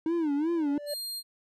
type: tone with vibrato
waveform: triangle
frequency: 311.1 Hz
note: D#4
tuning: in tune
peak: -23 dBFS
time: 0.06-0.78 s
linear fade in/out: 2 ms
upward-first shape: sine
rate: 2.7 Hz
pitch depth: 170 cents each way
type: tone with exponential growth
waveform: triangle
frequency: 584 Hz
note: D5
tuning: 10 cents flat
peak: -28 dBFS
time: 0.43-0.94 s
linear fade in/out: 5 ms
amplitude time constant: 110 ms
type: tone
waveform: sawtooth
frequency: 4200 Hz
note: C8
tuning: 6 cents sharp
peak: -31 dBFS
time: 0.86-1.23 s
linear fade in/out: 50 ms
effects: resampled to 32000 Hz